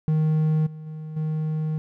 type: tone with level steps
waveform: triangle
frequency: 155.9 Hz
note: D#3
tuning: 4 cents sharp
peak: -16 / -33 / -30 / -21 dBFS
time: 0.08-1.78 s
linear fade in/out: 0 ms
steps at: 0.66 / 0.86 / 1.16 s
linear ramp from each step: 10 ms
effects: none